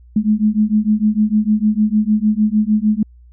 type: beating tone pair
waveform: sine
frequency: 210 / 216.6 Hz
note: G#3 / A3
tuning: +19 / -27 cents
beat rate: 6.6 Hz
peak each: -15 dBFS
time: 0.16-3.03 s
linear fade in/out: 5 ms
effects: added 60 Hz sine -41 dBFS peak until 3.32 s